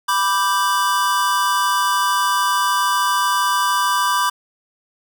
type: chord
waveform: square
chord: G major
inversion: first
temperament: equal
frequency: 987.8 / 1174.7 / 1568 Hz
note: B5 / D6 / G6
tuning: 0 / 0 / 0 cents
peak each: -20 / -20 / -24 dBFS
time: 0.08-4.3 s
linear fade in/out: 10 ms
effects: none